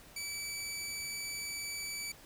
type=tone; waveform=15% pulse; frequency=2301 Hz; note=D7; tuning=36 cents flat; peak=-31 dBFS; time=0.16-2.12 s; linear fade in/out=5 ms; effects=pink hiss -56 dBFS RMS until 2.25 s